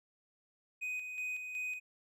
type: tone with tremolo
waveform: triangle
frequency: 2500 Hz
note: D#7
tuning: 8 cents sharp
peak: -34 dBFS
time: 0.81-1.8 s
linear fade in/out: 20 ms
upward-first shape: square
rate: 2.7 Hz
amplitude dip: 45%
effects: none